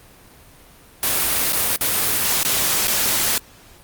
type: noise with dropouts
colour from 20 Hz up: white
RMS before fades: -19 dBFS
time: 1.03-3.38 s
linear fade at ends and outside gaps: 1 ms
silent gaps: 1.524-1.53 / 1.761-1.81 / 2.431-2.449 / 2.872-2.88 s
effects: pink hiss -47 dBFS RMS until 3.83 s + Opus 32 kbps